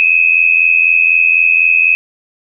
sine tone pair together, 2510 / 2594 Hz, D#7 / E7, +15 / -28 cents, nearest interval minor second, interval 57 cents, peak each -10 dBFS, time 0-1.95 s, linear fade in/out 0 ms, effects none

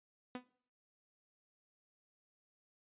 sawtooth tone with exponential decay, 249.7 Hz, B3, 19 cents sharp, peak -34 dBFS, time 0.35-0.46 s, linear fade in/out 2 ms, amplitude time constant 23 ms, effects noise-tail reverb RT60 0.5 s tail -19 dB re dry + resampled to 8000 Hz

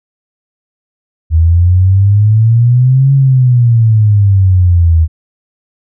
sine exponential two-way sweep, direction up then down, 79.1 to 138.4 to 79.1 Hz, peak -4 dBFS, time 1.3-5.08 s, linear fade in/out 50 ms, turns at 3.13 s, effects none

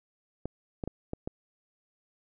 clicks, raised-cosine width 2 ms, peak -20 dBFS, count 5, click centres 0.456 / 0.838 / 0.876 / 1.134 / 1.275 s, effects none

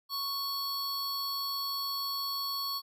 square tone pair together, 1108.7 / 4423 Hz, C#6 / C#8, 0 / -5 cents, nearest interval 2 octaves, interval 2395 cents, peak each -38 / -34 dBFS, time 0.09-2.82 s, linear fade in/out 50 ms, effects none

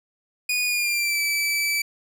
sawtooth tone with pitch glide, 2464 to 2312 Hz, D#7 to D7, -17 to -28 cents, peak -18 dBFS, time 0.49-1.82 s, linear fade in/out 5 ms, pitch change -111 cents, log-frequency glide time 0.65-1.2 s, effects none

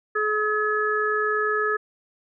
harmonic tone, 425.8 Hz, G#4, 43 cents sharp, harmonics 1 / 3 / 4, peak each -25 / -25 / -25 dBFS, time 0.15-1.77 s, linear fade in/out 10 ms, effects none

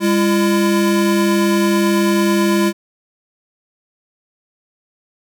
square tone pair together, 201.7 / 339.2 Hz, G3 / E4, +50 / +50 cents, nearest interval major sixth, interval 900 cents, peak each -16 dBFS, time 0-2.73 s, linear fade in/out 50 ms, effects none

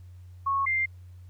sine tone pair in turn, 1100 / 2098 Hz, C#6 / C7, -14 / +4 cents, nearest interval major seventh, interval 1118 cents, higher second, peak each -23 dBFS, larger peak neither, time 0.46-0.66 / 0.66-0.86 s, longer neither, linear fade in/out 10 ms, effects added 90 Hz sine -44 dBFS peak until 1.29 s + pink hiss -68 dBFS RMS until 1.29 s

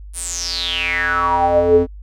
square tone with band-pass filter sweep, 87.31 Hz, F2, in tune, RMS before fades -17 dBFS, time 0.13-1.87 s, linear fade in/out 50 ms, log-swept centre 10000 to 340 Hz, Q 9, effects added 50 Hz sine -32 dBFS peak until 2.02 s

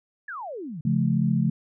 sine exponential sweep, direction down, 1768 to 140.8 Hz, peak -32 dBFS, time 0.28-0.81 s, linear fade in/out 5 ms
sine chord, Db augmented, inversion none, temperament just, 138.59 / 173.24 / 216.5 Hz, Db3 / F3 / A3, 0 / -14 / -28 cents, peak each -24 dBFS, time 0.85-1.5 s, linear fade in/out 5 ms
effects none

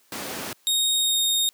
pink noise, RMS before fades -31 dBFS, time 0.12-0.53 s, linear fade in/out 2 ms
sawtooth tone with pitch glide, 3729 to 3705 Hz, A#7 to A#7, 0 to -11 cents, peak -17 dBFS, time 0.67-1.49 s, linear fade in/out 0 ms, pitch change -11 cents, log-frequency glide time 1-1.19 s
effects white hiss -61 dBFS RMS until 1.53 s + high-pass 200 Hz 12 dB/octave

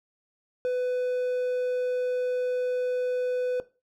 triangle tone, 500 Hz, B4, 21 cents sharp, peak -22 dBFS, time 0.65-3.6 s, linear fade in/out 0 ms, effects noise-tail reverb RT60 0.3 s tail -17 dB re dry

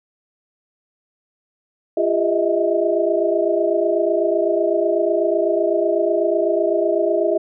sine tone cluster, 344.3 / 403.4 / 620 / 648 Hz, F4 / G4 / D#5 / E5, -25 / +50 / -6 / -30 cents, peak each -21 dBFS, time 1.97-7.38 s, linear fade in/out 5 ms, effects none

